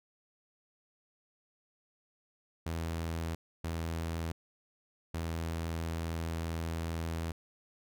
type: tone bursts at uneven times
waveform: sawtooth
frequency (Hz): 82.41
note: E2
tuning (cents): 0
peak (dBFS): -30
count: 3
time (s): 2.66-3.35 / 3.64-4.32 / 5.14-7.32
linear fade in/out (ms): 5
effects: none